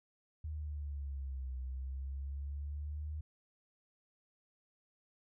sine exponential two-way sweep, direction down then up, 77.78 to 63.8 to 76.9 Hz, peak -38 dBFS, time 0.44-3.21 s, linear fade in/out 5 ms, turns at 1.57 s, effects none

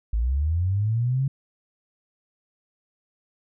sine linear sweep, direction up, 51.91 to 138.59 Hz, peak -20 dBFS, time 0.13-1.28 s, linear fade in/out 5 ms, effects none

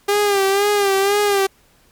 sawtooth tone with vibrato, 400.7 Hz, G4, 38 cents sharp, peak -10 dBFS, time 0.08-1.47 s, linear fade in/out 10 ms, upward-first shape sine, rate 2 Hz, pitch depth 59 cents each way, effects pink hiss -55 dBFS RMS until 1.91 s + MP3 96 kbps

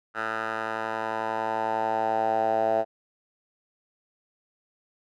10% pulse tone with band-pass filter sweep, 111.1 Hz, A2, 17 cents sharp, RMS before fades -27 dBFS, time 0.14-2.85 s, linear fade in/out 50 ms, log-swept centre 1300 to 690 Hz, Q 5.3, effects none

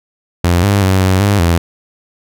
sawtooth tone with pitch steps, 87.2 / 100.7 / 94.8 / 93.8 / 101.3 / 84.9 Hz, F2 / G2 / F#2 / F#2 / G#2 / F2, -2 / +47 / +43 / +24 / -43 / -48 cents, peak -5 dBFS, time 0.44-1.58 s, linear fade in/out 5 ms, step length 190 ms, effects none

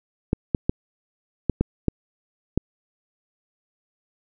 clicks, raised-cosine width 3 ms, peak -6 dBFS, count 7, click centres 0.331 / 0.548 / 0.695 / 1.497 / 1.61 / 1.883 / 2.576 s, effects none

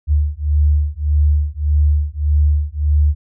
sine beating tone pair, 73.42 / 75.12 Hz, D2 / D2, 0 / +40 cents, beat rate 1.7 Hz, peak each -15 dBFS, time 0.07-3.15 s, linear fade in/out 50 ms, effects none

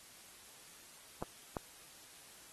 clicks, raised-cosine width 1 ms, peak -24 dBFS, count 2, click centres 1.225 / 1.568 s, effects white hiss -57 dBFS RMS until 2.52 s + AAC 32 kbps

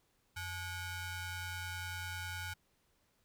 sawtooth ring-modulated tone, 770 Hz, G5, 31 cents flat, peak -33 dBFS, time 0.36-2.54 s, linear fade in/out 10 ms, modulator 681 Hz, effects pink hiss -75 dBFS RMS until 3.24 s

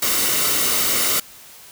white noise with comb filter, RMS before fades -19 dBFS, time 0.02-1.2 s, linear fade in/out 5 ms, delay 1.2 ms, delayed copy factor -0.5, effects white hiss -43 dBFS RMS until 1.71 s

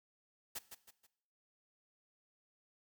white noise with echo, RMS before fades -42 dBFS, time 0.55-0.59 s, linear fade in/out 10 ms, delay 160 ms, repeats 3, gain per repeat -8 dB, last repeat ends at 1.07 s, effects noise-tail reverb RT60 0.7 s tail -17 dB re dry

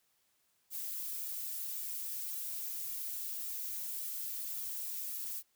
violet noise with flanger, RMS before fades -40 dBFS, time 0.7-5.43 s, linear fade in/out 50 ms, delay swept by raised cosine 1.9 to 3.2 ms, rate 1.8 Hz, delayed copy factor -0.7, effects white hiss -75 dBFS RMS until 5.55 s

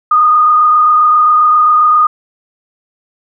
sine tone with frequency modulation, 1229 Hz, D#6, 22 cents flat, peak -5 dBFS, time 0.11-2.07 s, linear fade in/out 5 ms, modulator 27.5 Hz, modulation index 0.86, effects none

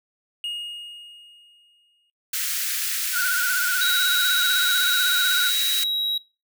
triangle tone with exponential decay, 2861 Hz, F7, 41 cents sharp, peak -24 dBFS, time 0.44-2.1 s, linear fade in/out 1 ms, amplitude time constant 360 ms
white high-pass noise, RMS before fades -26 dBFS, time 2.33-5.84 s, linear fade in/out 5 ms, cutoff 1400 Hz, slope 48 dB/octave
triangle tone with vibrato, 1459 Hz, F#6, 25 cents flat, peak -20 dBFS, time 3.12-5.52 s, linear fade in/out 50 ms, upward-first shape sine, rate 16 Hz, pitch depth 65 cents each way
triangle tone, 3851 Hz, B7, 44 cents flat, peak -20 dBFS, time 3.81-6.18 s, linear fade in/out 5 ms
effects noise-tail reverb RT60 0.3 s tail -21 dB re dry

